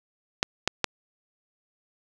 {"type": "clicks", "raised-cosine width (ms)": 0.2, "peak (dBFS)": -4, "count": 3, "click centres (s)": [0.429, 0.676, 0.843], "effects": []}